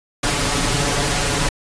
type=noise with comb filter; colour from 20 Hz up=pink; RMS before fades=-19 dBFS; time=0.23-1.49 s; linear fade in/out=5 ms; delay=7 ms; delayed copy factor=+0.9; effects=resampled to 22050 Hz